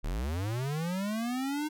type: linear sweep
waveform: square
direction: up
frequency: 31.72 to 309.2 Hz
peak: -31 dBFS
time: 0.03-1.69 s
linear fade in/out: 20 ms
effects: none